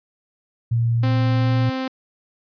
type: tone with pitch glide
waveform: sine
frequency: 116.54 to 117.89 Hz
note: A#2 to A#2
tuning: 0 to +20 cents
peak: -16 dBFS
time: 0.71-1.7 s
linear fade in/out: 10 ms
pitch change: +20 cents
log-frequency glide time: 1.39-1.5 s
type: tone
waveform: sawtooth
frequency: 261.6 Hz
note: C4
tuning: in tune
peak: -19 dBFS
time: 1.03-1.88 s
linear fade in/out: 5 ms
effects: resampled to 11025 Hz